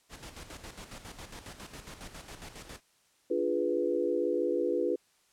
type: noise with tremolo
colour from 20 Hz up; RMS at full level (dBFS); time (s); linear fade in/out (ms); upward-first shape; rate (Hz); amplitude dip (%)
pink; -44; 0.09-2.81; 50; square; 7.3; 60
type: chord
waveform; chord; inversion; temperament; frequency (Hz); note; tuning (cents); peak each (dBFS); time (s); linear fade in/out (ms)
sine; D diminished seventh; none; equal; 293.7 / 349.2 / 415.3 / 493.9; D4 / F4 / Ab4 / Cb5; 0 / 0 / 0 / 0; -35 / -31 / -33 / -31; 3.3-4.96; 10
effects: white hiss -68 dBFS RMS until 5.32 s + low-pass 10000 Hz 12 dB/octave